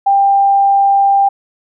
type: tone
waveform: sine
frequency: 793 Hz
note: G5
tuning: 20 cents sharp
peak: -7 dBFS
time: 0.06-1.29 s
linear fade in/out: 10 ms
effects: none